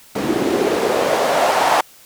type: noise with band-pass filter sweep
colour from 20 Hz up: white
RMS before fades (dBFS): -17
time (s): 0.15-1.81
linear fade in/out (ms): 5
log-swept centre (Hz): 280 to 840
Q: 2.8
effects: white hiss -46 dBFS RMS until 2.05 s